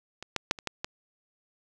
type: clicks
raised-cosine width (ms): 0.2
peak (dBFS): -22 / -10 / -6 / -24 / -13 / -14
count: 6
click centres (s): 0.226 / 0.363 / 0.511 / 0.588 / 0.673 / 0.845
effects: none